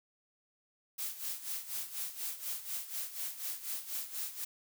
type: noise with tremolo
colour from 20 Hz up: blue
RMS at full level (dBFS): -37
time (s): 0.98-4.45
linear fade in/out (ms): 10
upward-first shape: sine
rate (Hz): 4.1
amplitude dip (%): 75
effects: none